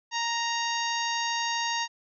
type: harmonic tone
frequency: 932.3 Hz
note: A#5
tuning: in tune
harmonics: 1 / 2 / 3 / 4 / 5 / 6 / 7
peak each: -30 / -33 / -35 / -36 / -37 / -38 / -38 dBFS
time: 0.11-1.88 s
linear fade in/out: 50 ms
effects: none